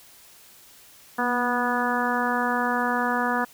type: harmonic tone with a mistuned harmonic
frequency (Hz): 244.7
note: B3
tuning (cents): -16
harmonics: 1 / 2 / 3 / 4 / 5 / 6 / 7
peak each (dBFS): -28 / -31 / -29 / -28 / -30 / -30 / -30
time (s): 1.18-3.45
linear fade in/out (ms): 10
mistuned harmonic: 1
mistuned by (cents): -25
effects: white hiss -51 dBFS RMS until 3.53 s